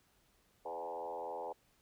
sine tone with frequency modulation, 670 Hz, E5, 28 cents sharp, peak -39 dBFS, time 0.65-1.53 s, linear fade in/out 10 ms, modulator 84.1 Hz, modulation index 3, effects pink hiss -72 dBFS RMS until 1.81 s

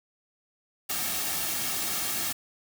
white noise with comb filter, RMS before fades -30 dBFS, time 0.89-2.33 s, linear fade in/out 10 ms, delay 2 ms, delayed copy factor -0.55, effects none

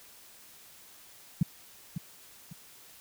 sine tone with echo, 164.81 Hz, E3, in tune, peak -19 dBFS, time 1.41-1.43 s, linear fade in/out 5 ms, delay 550 ms, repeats 2, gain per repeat -10 dB, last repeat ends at 2.53 s, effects white hiss -54 dBFS RMS until 3 s

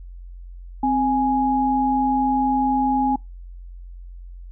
sine tone pair together, 261.6 / 831.8 Hz, C4 / G#5, 0 / +2 cents, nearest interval octave + minor sixth, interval 2002 cents, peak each -20 / -19 dBFS, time 0.83-3.16 s, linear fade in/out 5 ms, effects noise-tail reverb RT60 0.2 s tail -25 dB re dry + added 44 Hz sine -35 dBFS peak until 4.51 s

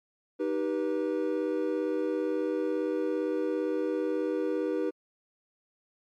triangle chord, Eb augmented, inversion none, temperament just, 311.1 / 388.9 / 486.1 Hz, Eb4 / G4 / B4, 0 / -14 / -28 cents, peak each -29 / -30 / -29 dBFS, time 0.39-4.91 s, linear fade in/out 20 ms, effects MP3 64 kbps

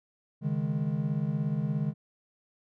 triangle chord, C# suspended second, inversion none, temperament equal, 138.59 / 155.56 / 207.7 Hz, C#3 / D#3 / G#3, 0 / 0 / 0 cents, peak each -30 / -28 / -31 dBFS, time 0.41-1.94 s, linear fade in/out 50 ms, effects none

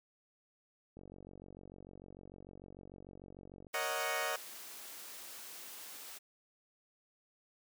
click train, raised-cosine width 2 ms, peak -39 dBFS, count 127, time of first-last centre 0.97-3.668 s, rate 46.7 Hz
white high-pass noise, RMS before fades -49 dBFS, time 3.73-6.19 s, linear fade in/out 20 ms, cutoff 260 Hz, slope 12 dB/octave
15% pulse chord, D# minor seventh, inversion second, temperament equal, 466.2 / 554.4 / 622.3 / 740 Hz, A#4 / C#5 / D#5 / F#5, 0 / 0 / 0 / 0 cents, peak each -36 / -34 / -32 / -33 dBFS, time 3.74-4.36 s, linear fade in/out 2 ms
effects none

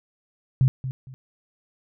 sine tone with echo, 130.81 Hz, C3, in tune, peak -14 dBFS, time 0.61-0.68 s, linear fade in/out 0 ms, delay 230 ms, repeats 2, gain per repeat -12 dB, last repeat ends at 1.14 s, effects none

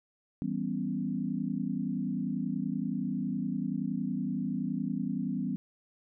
sine chord, C# half-diminished seventh, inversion first, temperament equal, 164.81 / 196 / 246.9 / 277.2 Hz, E3 / G3 / B3 / C#4, 0 / 0 / 0 / 0 cents, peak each -37 / -34 / -34 / -37 dBFS, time 0.42-5.56 s, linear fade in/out 0 ms, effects none

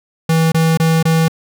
square tone bursts, 162.3 Hz, E3, 27 cents flat, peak -11 dBFS, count 4, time 0.29-1.282 s, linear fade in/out 5 ms, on 230 ms, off 24 ms, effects none

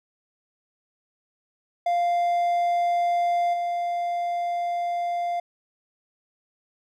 triangle tone with level steps, 697 Hz, F5, 4 cents flat, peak -18 / -22 dBFS, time 1.86-5.4 s, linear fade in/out 5 ms, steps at 3.53 s, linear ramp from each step 10 ms, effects none

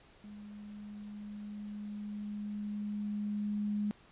sine tone with level ramp, 207.7 Hz, G#3, in tune, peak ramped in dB -46 to -30 dBFS, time 0.24-3.91 s, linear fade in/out 0 ms, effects pink hiss -61 dBFS RMS until 4.11 s + resampled to 8000 Hz

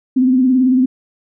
sine tone with vibrato, 256.5 Hz, C4, 34 cents flat, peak -9 dBFS, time 0.16-0.86 s, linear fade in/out 10 ms, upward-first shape sine, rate 18 Hz, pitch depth 58 cents each way, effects none

